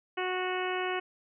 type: harmonic tone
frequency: 367.7 Hz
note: F#4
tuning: 11 cents flat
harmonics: 1 / 2 / 3 / 4 / 5 / 6 / 7 / 8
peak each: -33 / -36 / -38 / -39 / -40 / -41 / -41 / -42 dBFS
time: 0.17-1 s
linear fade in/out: 10 ms
effects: none